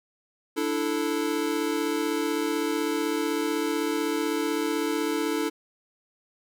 square chord, D suspended second, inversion none, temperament equal, 293.7 / 329.6 / 440 Hz, D4 / E4 / A4, 0 / 0 / 0 cents, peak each -30 dBFS, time 0.56-5.5 s, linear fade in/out 20 ms, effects none

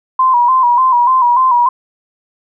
sine tone with vibrato, 999 Hz, B5, 20 cents sharp, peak -7 dBFS, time 0.19-1.69 s, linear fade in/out 5 ms, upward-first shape square, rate 3.4 Hz, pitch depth 65 cents each way, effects none

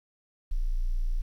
sine tone, 29.14 Hz, A#0, in tune, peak -24 dBFS, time 0.51-1.22 s, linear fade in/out 10 ms, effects 10-bit

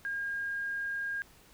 sine tone, 1619 Hz, G#6, 45 cents flat, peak -32 dBFS, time 0.05-1.22 s, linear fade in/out 0 ms, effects pink hiss -59 dBFS RMS until 1.53 s

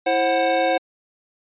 square tone cluster, 330.5 / 532 / 739 Hz, E4 / C5 / F#5, +5 / +29 / -2 cents, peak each -27 / -21 / -21 dBFS, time 0.06-0.78 s, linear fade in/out 10 ms, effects resampled to 8000 Hz

